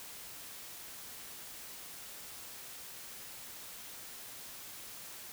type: silence
effects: white hiss -48 dBFS RMS until 5.32 s